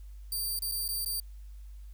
5% pulse tone with dropouts, 4654 Hz, D8, 17 cents flat, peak -24 dBFS, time 0.32-1.2 s, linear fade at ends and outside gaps 2 ms, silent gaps 0.591-0.621 / 0.715-0.72 / 0.88-0.888 / 1.048-1.06 s, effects added 50 Hz sine -43 dBFS peak until 1.93 s + white hiss -68 dBFS RMS until 1.93 s

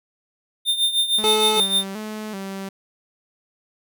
square tone with tremolo, 3620 Hz, A7, 48 cents sharp, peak -15 dBFS, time 0.65-1.85 s, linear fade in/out 50 ms, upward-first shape triangle, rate 6.5 Hz, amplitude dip 80%
sawtooth tone with vibrato, 204.2 Hz, G#3, 29 cents flat, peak -25 dBFS, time 1.18-2.69 s, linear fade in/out 5 ms, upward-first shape square, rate 1.3 Hz, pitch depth 88 cents each way
25% pulse tone, 431.8 Hz, A4, 33 cents flat, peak -15 dBFS, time 1.24-1.6 s, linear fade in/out 0 ms
effects none

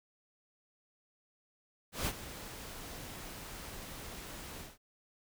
pink noise with ADSR envelope, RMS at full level -33 dBFS, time 1.92-4.78 s, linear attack 150 ms, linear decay 51 ms, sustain -13 dB, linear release 180 ms, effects none

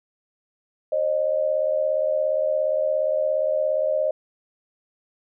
sine tone pair together, 536 / 613.2 Hz, C5 / D#5, +42 / -25 cents, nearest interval major second, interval 233 cents, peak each -24 / -21 dBFS, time 0.92-4.11 s, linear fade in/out 5 ms, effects none

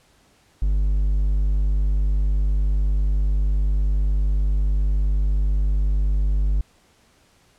triangle tone, 50 Hz, G1, 35 cents sharp, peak -15 dBFS, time 0.62-6.61 s, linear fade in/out 0 ms, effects pink hiss -58 dBFS RMS until 7.58 s + low-pass 10000 Hz 12 dB/octave

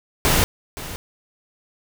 pink noise with echo, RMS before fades -17 dBFS, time 0.25-0.44 s, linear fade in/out 0 ms, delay 520 ms, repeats 1, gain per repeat -15 dB, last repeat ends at 0.96 s, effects none

